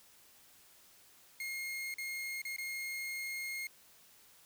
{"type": "tone with dropouts", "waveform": "40% pulse", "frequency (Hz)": 2144, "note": "C7", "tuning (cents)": 42, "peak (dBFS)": -37, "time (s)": [1.4, 3.67], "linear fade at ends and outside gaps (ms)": 2, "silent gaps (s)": [[1.941, 1.983], [2.418, 2.451], [2.564, 2.583]], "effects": ["white hiss -62 dBFS RMS until 4.45 s"]}